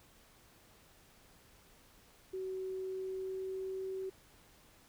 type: tone with pitch glide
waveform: sine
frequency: 376.9 to 380.4 Hz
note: F#4 to F#4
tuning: +32 to +48 cents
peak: -37 dBFS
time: 2.33-4.1 s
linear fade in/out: 10 ms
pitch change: +16 cents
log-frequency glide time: 2.71-3.83 s
effects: pink hiss -63 dBFS RMS until 4.88 s